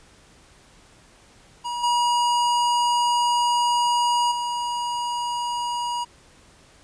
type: tone with level steps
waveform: square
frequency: 960 Hz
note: B5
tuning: 49 cents flat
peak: -27 / -19 / -25 dBFS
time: 1.64-6.05 s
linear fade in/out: 20 ms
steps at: 1.83 / 4.31 s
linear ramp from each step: 10 ms
effects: pink hiss -53 dBFS RMS until 6.83 s + resampled to 22050 Hz

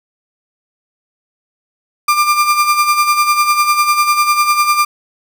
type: tone with tremolo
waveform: 35% pulse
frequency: 1193 Hz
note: D6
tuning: 27 cents sharp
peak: -6 dBFS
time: 2.08-4.85 s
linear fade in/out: 5 ms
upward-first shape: sine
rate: 10 Hz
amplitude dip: 60%
effects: none

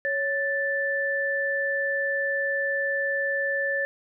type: tone pair together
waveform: sine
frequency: 554.4 / 1760 Hz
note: C#5 / A6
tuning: 0 / 0 cents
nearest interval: octave + minor sixth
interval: 2000 cents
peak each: -28 / -25 dBFS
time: 0.05-3.85 s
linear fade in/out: 0 ms
effects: none

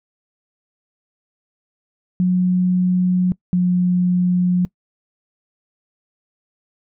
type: tone pair in turn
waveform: sine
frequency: 181.7 / 179.51 Hz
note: F#3 / F3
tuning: -31 / +48 cents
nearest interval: unison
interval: 21 cents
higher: first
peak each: -13 dBFS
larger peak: neither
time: 2.2-3.32 / 3.53-4.65 s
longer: neither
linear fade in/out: 0 ms
effects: noise-tail reverb RT60 0.1 s tail -22 dB re dry

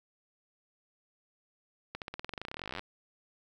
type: accelerating click train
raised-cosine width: 0.3 ms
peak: -22 dBFS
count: 29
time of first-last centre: 1.95-2.794 s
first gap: 68 ms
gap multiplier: 0.93
effects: 10-bit

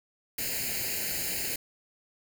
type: noise with comb filter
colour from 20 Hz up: white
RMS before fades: -32 dBFS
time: 0.38-1.56 s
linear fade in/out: 5 ms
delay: 0.43 ms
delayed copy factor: +0.9
effects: none

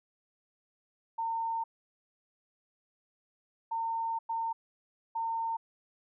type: tone bursts at uneven times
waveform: sine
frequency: 910 Hz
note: A#5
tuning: 42 cents flat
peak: -30 dBFS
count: 4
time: 1.18-1.64 / 3.71-4.19 / 4.29-4.53 / 5.15-5.57 s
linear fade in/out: 10 ms
effects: none

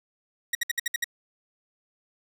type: tone bursts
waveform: sawtooth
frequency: 1900 Hz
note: A#6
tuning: 33 cents sharp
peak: -20 dBFS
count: 7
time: 0.53-1.043 s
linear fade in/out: 5 ms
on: 21 ms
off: 61 ms
effects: none

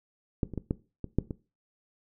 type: clicks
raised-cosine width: 3 ms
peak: -13 / -25 / -19 / -14 / -22 / -10 / -21 dBFS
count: 7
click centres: 0.432 / 0.537 / 0.577 / 0.709 / 1.043 / 1.186 / 1.308 s
effects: noise-tail reverb RT60 0.3 s tail -18 dB re dry

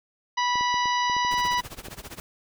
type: harmonic tone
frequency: 981 Hz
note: B5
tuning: 12 cents flat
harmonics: 1 / 2 / 3 / 4 / 5 / 6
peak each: -23 / -29 / -33 / -35 / -37 / -39 dBFS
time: 0.37-1.61 s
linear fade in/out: 10 ms
type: clicks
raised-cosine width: 2 ms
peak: -26 dBFS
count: 10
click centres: 0.556 / 0.61 / 0.742 / 0.857 / 1.098 / 1.166 / 1.249 / 1.34 / 1.452 / 1.884 s
type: noise with tremolo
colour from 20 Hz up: pink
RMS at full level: -37 dBFS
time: 1.31-2.2 s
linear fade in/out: 0 ms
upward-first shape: sine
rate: 15 Hz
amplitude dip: 90%
effects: none

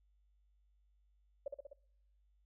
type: tone with echo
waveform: sine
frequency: 563 Hz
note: C#5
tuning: 27 cents sharp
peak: -36 dBFS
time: 1.46-1.48 s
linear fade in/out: 5 ms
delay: 63 ms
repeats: 4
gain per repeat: -3 dB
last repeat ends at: 1.732 s
effects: noise-tail reverb RT60 0.8 s tail -25 dB re dry + added 50 Hz sine -69 dBFS peak until 2.45 s

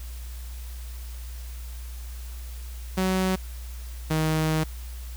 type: tone pair in turn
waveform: sawtooth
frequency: 187.3 / 157.17 Hz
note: F#3 / D#3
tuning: +21 / +18 cents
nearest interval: minor third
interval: 303 cents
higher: first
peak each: -18 dBFS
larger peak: neither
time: 2.97-3.36 / 4.1-4.64 s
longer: second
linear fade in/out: 10 ms
effects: added 60 Hz sine -34 dBFS peak until 5.16 s + white hiss -48 dBFS RMS until 5.16 s

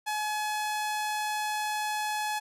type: tone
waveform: sawtooth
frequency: 849 Hz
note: G#5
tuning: 38 cents sharp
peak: -25 dBFS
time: 0.06-2.4 s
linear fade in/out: 20 ms
effects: resampled to 32000 Hz

